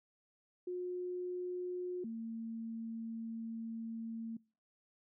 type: tone pair in turn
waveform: sine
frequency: 360 / 226.8 Hz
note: F#4 / A#3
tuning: -47 / -47 cents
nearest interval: minor sixth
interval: 800 cents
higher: first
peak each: -37 / -39 dBFS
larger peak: first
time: 0.67-2.04 / 2.04-4.37 s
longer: second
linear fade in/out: 5 ms
effects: noise-tail reverb RT60 0.4 s tail -25 dB re dry